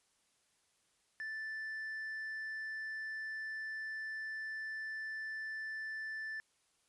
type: tone with tanh clipping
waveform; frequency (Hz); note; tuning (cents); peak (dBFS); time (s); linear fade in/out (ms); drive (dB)
triangle; 1760; A6; 0; -40; 1.2-6.4; 0; 7
effects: white hiss -75 dBFS RMS until 6.88 s + resampled to 24000 Hz

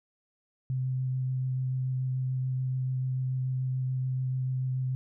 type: tone with vibrato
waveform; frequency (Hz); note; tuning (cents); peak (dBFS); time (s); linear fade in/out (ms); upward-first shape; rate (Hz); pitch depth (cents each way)
sine; 129.4; C3; -19; -27; 0.7-4.95; 0; sine; 6.9; 10
effects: none

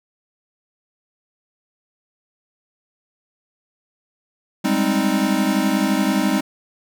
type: chord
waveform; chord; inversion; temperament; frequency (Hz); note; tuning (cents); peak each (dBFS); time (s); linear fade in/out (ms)
square; Ab major seventh; third; equal; 196 / 207.7 / 261.6 / 311.1; G3 / Ab3 / C4 / Eb4; 0 / 0 / 0 / 0; -23; 4.64-6.41; 10
effects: none

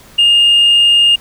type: tone with tanh clipping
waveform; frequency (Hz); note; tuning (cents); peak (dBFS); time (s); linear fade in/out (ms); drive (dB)
triangle; 2829; F7; +22; -6; 0.18-1.16; 10; 5
effects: pink hiss -41 dBFS RMS until 1.2 s

